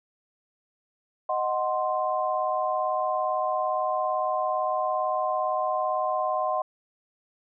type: chord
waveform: sine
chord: C diminished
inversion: first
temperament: equal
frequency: 622.3 / 740 / 1046.5 Hz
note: Eb5 / Gb5 / C6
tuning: 0 / 0 / 0 cents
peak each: -28 dBFS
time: 1.29-6.62 s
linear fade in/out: 5 ms
effects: none